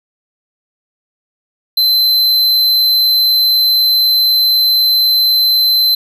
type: tone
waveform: square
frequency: 4072 Hz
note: C8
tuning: 48 cents flat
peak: -9 dBFS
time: 1.77-5.95 s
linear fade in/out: 5 ms
effects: none